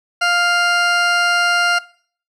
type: tone pair together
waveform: 20% pulse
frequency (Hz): 700 / 1400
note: F5 / F6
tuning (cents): +4 / +4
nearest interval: octave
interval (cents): 1200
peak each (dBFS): -13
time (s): 0.21-1.79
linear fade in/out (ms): 10
effects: noise-tail reverb RT60 0.5 s tail -20 dB re dry + low-pass 7000 Hz 12 dB/octave